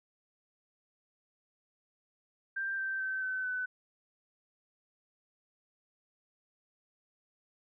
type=tone with pitch steps; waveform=sine; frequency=1579 / 1560 / 1541.2 / 1522.6 / 1504.2 Hz; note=G6 / G6 / G6 / F#6 / F#6; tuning=+12 / -9 / -30 / +49 / +28 cents; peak=-32 dBFS; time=2.56-3.66 s; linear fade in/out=10 ms; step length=220 ms; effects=none